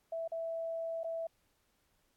sine tone with dropouts, 659 Hz, E5, 1 cent flat, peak -35 dBFS, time 0.12-1.27 s, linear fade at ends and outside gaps 5 ms, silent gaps 0.278-0.318 / 1.034-1.043 s, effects pink hiss -75 dBFS RMS until 2.16 s + AAC 64 kbps

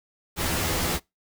pink noise with comb filter, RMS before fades -26 dBFS, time 0.36-1 s, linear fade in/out 50 ms, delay 12 ms, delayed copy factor +0.85, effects noise-tail reverb RT60 0.2 s tail -24 dB re dry

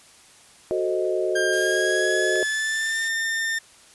sine chord, F# diminished seventh, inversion none, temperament equal, 370 / 440 / 523.3 / 622.3 Hz, F#4 / A4 / C5 / Eb5, 0 / 0 / 0 / 0 cents, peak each -24 / -29 / -30 / -26 dBFS, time 0.71-2.43 s, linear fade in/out 0 ms
40% pulse tone with pitch glide, 1600 to 1806.3 Hz, G6 to A6, +35 to +45 cents, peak -22 dBFS, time 1.35-3.59 s, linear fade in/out 10 ms, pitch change +210 cents, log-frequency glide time 1.48-3.02 s
blue noise, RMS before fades -36 dBFS, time 1.52-3.09 s, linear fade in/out 10 ms
click, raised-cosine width 0.2 ms, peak -21 dBFS, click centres 2.357 s
effects white hiss -51 dBFS RMS until 3.94 s + resampled to 24000 Hz

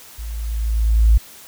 sine tone with level ramp, 55.3 Hz, A1, 9 cents sharp, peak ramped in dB -27 to -7 dBFS, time 0.18-1.18 s, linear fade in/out 10 ms, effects white hiss -42 dBFS RMS until 1.47 s

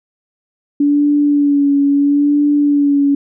sine tone with vibrato, 286.7 Hz, D4, 42 cents flat, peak -9 dBFS, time 0.8-3.15 s, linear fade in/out 5 ms, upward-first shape sine, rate 0.75 Hz, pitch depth 30 cents each way, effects none

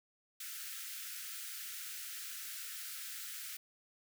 white high-pass noise, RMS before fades -45 dBFS, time 0.4-3.57 s, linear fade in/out 5 ms, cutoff 1300 Hz, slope 96 dB/octave, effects none

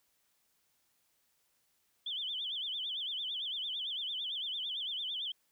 sine tone with vibrato, 3274 Hz, G#7, 25 cents flat, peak -35 dBFS, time 2.06-5.32 s, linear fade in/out 5 ms, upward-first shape sine, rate 8.9 Hz, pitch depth 170 cents each way, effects white hiss -75 dBFS RMS until 5.51 s

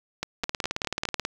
two click trains, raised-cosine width 0.2 ms, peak -11 / -10 dBFS, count 5 / 16, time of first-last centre 0.23-1.053 / 0.44-1.251 s, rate 4.86 / 18.5 Hz, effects 7-bit

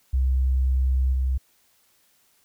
sine tone with level steps, 65 Hz, C2, 11 cents flat, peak -18 / -20 dBFS, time 0.13-1.38 s, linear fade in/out 10 ms, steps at 1.12 s, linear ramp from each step 20 ms, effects white hiss -63 dBFS RMS until 2.44 s

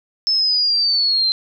sine linear sweep, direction down, 5274 to 4088 Hz, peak -14 dBFS, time 0.27-1.32 s, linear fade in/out 0 ms, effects none

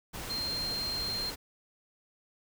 sine tone in noise, 4186 Hz, C8, in tune, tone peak -32 dBFS, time 0.29-1.31 s, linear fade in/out 20 ms, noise pink, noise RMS -40 dBFS, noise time 0.13-1.36 s, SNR +5 dB, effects none

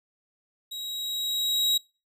40% pulse tone with level ramp, 3832 Hz, A#7, 47 cents sharp, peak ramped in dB -33 to -19 dBFS, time 0.71-1.78 s, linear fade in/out 10 ms, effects noise-tail reverb RT60 0.3 s tail -25 dB re dry

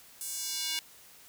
square tone with high-pass filter sweep, 317.7 Hz, D#4, 36 cents sharp, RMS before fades -35 dBFS, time 0.21-0.79 s, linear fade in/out 0 ms, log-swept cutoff 9100 to 3000 Hz, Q 1.4, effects white hiss -55 dBFS RMS until 1.28 s

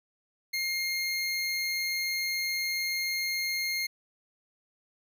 25% pulse tone, 2129 Hz, C7, 30 cents sharp, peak -25 dBFS, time 0.53-3.87 s, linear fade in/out 10 ms, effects none

